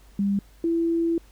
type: tone pair in turn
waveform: sine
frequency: 199.6 / 333.8 Hz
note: G3 / E4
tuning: +32 / +22 cents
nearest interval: major sixth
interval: 890 cents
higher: second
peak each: -20 dBFS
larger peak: neither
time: 0.19-0.39 / 0.64-1.18 s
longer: second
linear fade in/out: 2 ms
effects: added 50 Hz sine -50 dBFS peak until 1.31 s + pink hiss -58 dBFS RMS until 1.31 s